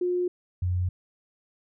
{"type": "tone pair in turn", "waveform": "sine", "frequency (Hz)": [357.8, 90.25], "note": ["F4", "F#2"], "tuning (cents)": [42, -43], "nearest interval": "2 octaves", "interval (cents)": 2385, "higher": "first", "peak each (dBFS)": [-23, -23], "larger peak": "neither", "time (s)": [[0.01, 0.28], [0.62, 0.89]], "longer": "neither", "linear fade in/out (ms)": 5, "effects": []}